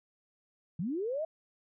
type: linear sweep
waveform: sine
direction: up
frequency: 147.7 to 658 Hz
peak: -31 dBFS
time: 0.79-1.25 s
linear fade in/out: 5 ms
effects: none